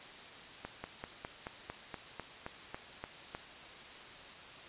slowing click train, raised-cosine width 0.5 ms, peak -25 dBFS, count 12, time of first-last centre 0.65-3.349 s, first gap 190 ms, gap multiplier 1.05, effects white hiss -50 dBFS RMS until 4.68 s + resampled to 8000 Hz

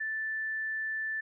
sine tone, 1760 Hz, A6, in tune, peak -31 dBFS, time 0-1.21 s, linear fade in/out 10 ms, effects none

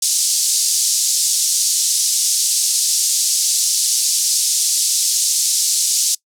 pink band-pass noise, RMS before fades -17 dBFS, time 0.02-6.15 s, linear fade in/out 5 ms, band 5000 to 10000 Hz, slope 24 dB/octave, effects noise-tail reverb RT60 0.1 s tail -23 dB re dry

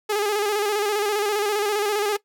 sawtooth tone with vibrato, 415.3 Hz, G#4, in tune, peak -17 dBFS, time 0.09-2.17 s, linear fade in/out 10 ms, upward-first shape square, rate 15 Hz, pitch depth 48 cents each way, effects noise-tail reverb RT60 0.1 s tail -19 dB re dry

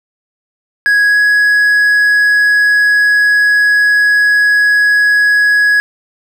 triangle tone with pitch glide, 1661.2 to 1671.8 Hz, G#6 to G#6, 0 to +11 cents, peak -5 dBFS, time 0.86-5.8 s, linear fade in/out 0 ms, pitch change +11 cents, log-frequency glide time 1.07-1.18 s, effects none

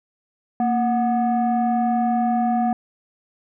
sine tone pair together, 231.3 / 734.3 Hz, A#3 / F#5, -13 / -13 cents, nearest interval octave + minor sixth, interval 2000 cents, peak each -18 dBFS, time 0.6-2.73 s, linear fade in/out 2 ms, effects tanh soft clip ceiling -14 dBFS

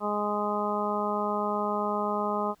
harmonic tone, 207.7 Hz, G#3, in tune, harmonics 1 / 2 / 3 / 4 / 5 / 6, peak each -33 / -33 / -33 / -33 / -33 / -33 dBFS, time 0-2.55 s, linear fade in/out 50 ms, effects pink hiss -65 dBFS RMS until 2.6 s

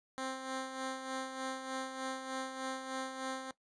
10% pulse tone with tremolo, 263 Hz, C4, 9 cents sharp, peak -28 dBFS, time 0.18-3.51 s, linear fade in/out 0 ms, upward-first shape sine, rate 3.3 Hz, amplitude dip 55%, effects noise-tail reverb RT60 0.1 s tail -18 dB re dry + resampled to 22050 Hz

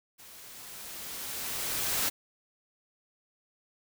white noise with level ramp, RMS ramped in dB -51 to -28 dBFS, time 0.18-2.1 s, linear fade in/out 20 ms, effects none

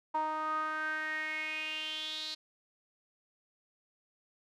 sawtooth tone with band-pass filter sweep, 310.8 Hz, D#4, 2 cents flat, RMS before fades -36 dBFS, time 0.14-2.35 s, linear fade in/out 10 ms, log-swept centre 940 to 4200 Hz, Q 7, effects none

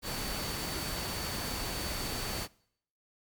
sine tone in noise, 4513 Hz, C#8, 30 cents sharp, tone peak -42 dBFS, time 0.02-2.48 s, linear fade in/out 50 ms, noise pink, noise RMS -36 dBFS, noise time 0.02-2.48 s, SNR -9 dB, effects noise-tail reverb RT60 0.7 s tail -24 dB re dry + MP3 96 kbps

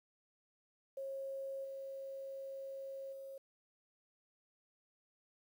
sine tone with level steps, 542 Hz, C#5, 39 cents flat, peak -40 / -43 / -46 dBFS, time 0.97-3.38 s, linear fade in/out 5 ms, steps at 1.64 / 3.12 s, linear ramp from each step 10 ms, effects 11-bit

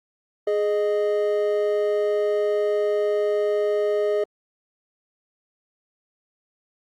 triangle tone pair together, 416.9 / 617.5 Hz, G#4 / D#5, +7 / -13 cents, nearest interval perfect fifth, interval 680 cents, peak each -19 / -22 dBFS, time 0.47-4.24 s, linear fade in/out 5 ms, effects Opus 32 kbps

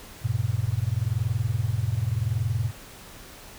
sine chord, F major, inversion none, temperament equal with one note detuned, 89.09 / 110 / 130.81 Hz, F2 / A2 / C3, +35 / 0 / 0 cents, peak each -30 / -25 / -29 dBFS, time 0.21-2.72 s, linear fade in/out 50 ms, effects pink hiss -45 dBFS RMS until 3.58 s

